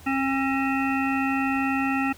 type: harmonic tone with a mistuned harmonic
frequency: 269.6 Hz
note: C#4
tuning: 48 cents flat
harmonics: 1 / 3 / 5 / 7 / 9 / 10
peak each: -24 / -29 / -31 / -32 / -34 / -34 dBFS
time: 0.06-2.13 s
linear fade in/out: 10 ms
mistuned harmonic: 9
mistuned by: +62 cents
effects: added 82 Hz sine -49 dBFS peak until 2.17 s + pink hiss -49 dBFS RMS until 2.17 s